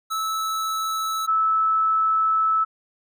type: tone pair in turn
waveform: square / sine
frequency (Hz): 1307 / 1307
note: E6 / E6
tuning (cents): -15 / -15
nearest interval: unison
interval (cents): 0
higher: neither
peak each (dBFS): -24 / -17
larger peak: second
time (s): 0.1-1.27 / 1.27-2.65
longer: second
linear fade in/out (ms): 20
effects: none